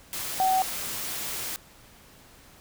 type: tone in noise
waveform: sine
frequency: 756 Hz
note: F#5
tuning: 37 cents sharp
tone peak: -20 dBFS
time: 0.4-0.62 s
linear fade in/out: 0 ms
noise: white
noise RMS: -33 dBFS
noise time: 0.13-1.56 s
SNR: +10 dB
effects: pink hiss -53 dBFS RMS until 2.6 s